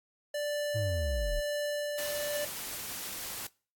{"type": "tone with tremolo", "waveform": "square", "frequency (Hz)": 587.3, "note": "D5", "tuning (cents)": 0, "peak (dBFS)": -31, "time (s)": [0.34, 2.45], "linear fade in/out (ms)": 5, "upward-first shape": "sine", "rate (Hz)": 1, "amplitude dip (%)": 30}
{"type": "linear sweep", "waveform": "triangle", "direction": "down", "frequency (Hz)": [112.1, 30.87], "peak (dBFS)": -28, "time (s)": [0.74, 1.41], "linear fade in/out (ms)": 20}
{"type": "noise", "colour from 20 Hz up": "white", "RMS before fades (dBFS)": -39, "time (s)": [1.98, 3.47], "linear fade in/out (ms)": 5}
{"effects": ["noise-tail reverb RT60 0.4 s tail -24 dB re dry", "AAC 64 kbps"]}